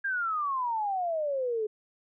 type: exponential sweep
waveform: sine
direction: down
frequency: 1627 to 418.7 Hz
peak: -27 dBFS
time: 0.04-1.67 s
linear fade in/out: 10 ms
effects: none